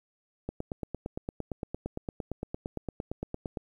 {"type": "click train", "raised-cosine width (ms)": 2, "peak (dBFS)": -20, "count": 28, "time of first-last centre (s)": [0.49, 3.572], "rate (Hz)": 8.76, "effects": ["10-bit"]}